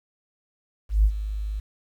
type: tone with ADSR envelope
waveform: sine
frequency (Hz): 51.91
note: G#1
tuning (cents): 0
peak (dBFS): -12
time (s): 0.89-1.6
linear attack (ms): 150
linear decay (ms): 70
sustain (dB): -14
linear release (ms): 7
effects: tanh soft clip ceiling -8 dBFS + 9-bit